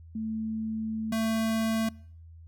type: tone pair in turn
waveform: sine / square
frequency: 220.2 / 223 Hz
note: A3 / A3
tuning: +2 / +23 cents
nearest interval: unison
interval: 21 cents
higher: second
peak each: -30 / -26 dBFS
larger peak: second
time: 0.15-1.12 / 1.12-1.89 s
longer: first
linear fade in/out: 5 ms
effects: noise-tail reverb RT60 0.6 s tail -25 dB re dry + added 82 Hz sine -46 dBFS peak until 2.47 s